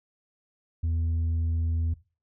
sine tone, 82.2 Hz, E2, 4 cents flat, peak -21 dBFS, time 0.83-1.94 s, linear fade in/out 10 ms, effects noise-tail reverb RT60 0.3 s tail -19 dB re dry + tanh soft clip ceiling -23 dBFS

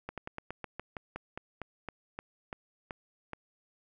slowing click train, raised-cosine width 0.5 ms, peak -23 dBFS, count 16, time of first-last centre 0.09-3.333 s, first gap 87 ms, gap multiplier 1.12, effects none

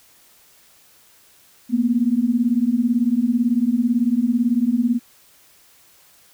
sine beating tone pair, 228.8 / 246.8 Hz, A#3 / B3, -32 / -1 cents, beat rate 18 Hz, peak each -19 / -18 dBFS, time 1.69-5 s, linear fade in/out 50 ms, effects white hiss -53 dBFS RMS until 6.33 s

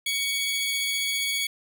sawtooth tone pair together, 2243 / 3357 Hz, C#7 / G#7, +20 / +18 cents, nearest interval perfect fifth, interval 698 cents, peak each -24 / -25 dBFS, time 0.06-1.47 s, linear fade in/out 5 ms, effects none

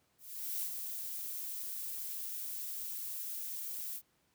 violet noise with ADSR envelope, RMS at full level -36 dBFS, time 0.18-4.02 s, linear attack 440 ms, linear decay 67 ms, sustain -5 dB, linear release 64 ms, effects pink hiss -74 dBFS RMS until 4.34 s + high-pass 80 Hz 12 dB/octave

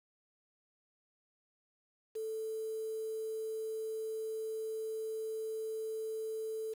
sine tone with quantisation, 440 Hz, A4, in tune, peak -36 dBFS, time 2.15-6.74 s, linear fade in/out 10 ms, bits 9, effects none

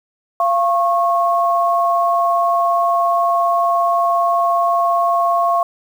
sine tone pair together, 689 / 1093.7 Hz, F5 / C#6, -24 / -24 cents, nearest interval minor sixth, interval 800 cents, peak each -15 / -16 dBFS, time 0.4-5.63 s, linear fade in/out 2 ms, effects 7-bit

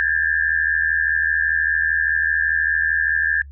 sine tone cluster, 1613 / 1686 / 1771 Hz, G6 / G#6 / A6, +49 / +26 / +11 cents, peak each -21 dBFS, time 0-3.42 s, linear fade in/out 0 ms, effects noise-tail reverb RT60 0.1 s tail -26 dB re dry + added 70 Hz sine -36 dBFS peak until 3.51 s

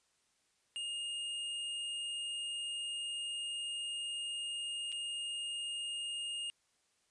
square tone with dropouts, 2838 Hz, F7, 27 cents sharp, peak -38 dBFS, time 0.76-6.5 s, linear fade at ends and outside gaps 0 ms, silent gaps 4.919-4.925 s, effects white hiss -75 dBFS RMS until 7.1 s + resampled to 22050 Hz

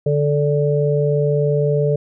harmonic tone, 146.1 Hz, D3, 9 cents flat, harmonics 1 / 3 / 4, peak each -17 / -18 / -22 dBFS, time 0.06-1.96 s, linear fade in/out 5 ms, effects none

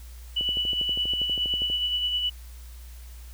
sine tone with tremolo, 2960 Hz, F#7, in tune, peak -22 dBFS, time 0.36-2.3 s, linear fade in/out 10 ms, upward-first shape sine, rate 9.6 Hz, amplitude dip 40%
click train, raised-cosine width 2 ms, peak -25 dBFS, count 17, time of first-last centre 0.41-1.7 s, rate 12.4 Hz
effects added 60 Hz sine -40 dBFS peak until 3.33 s + white hiss -53 dBFS RMS until 3.33 s

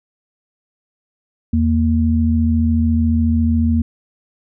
sine tone pair together, 82 / 231.9 Hz, E2 / A#3, -9 / -9 cents, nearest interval octave + tritone, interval 1800 cents, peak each -15 dBFS, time 1.53-3.82 s, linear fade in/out 5 ms, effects none

